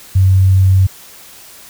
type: tone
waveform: sine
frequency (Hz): 94.7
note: F#2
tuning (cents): +41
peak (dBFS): -6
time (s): 0.15-0.87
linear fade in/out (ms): 10
effects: white hiss -38 dBFS RMS until 1.69 s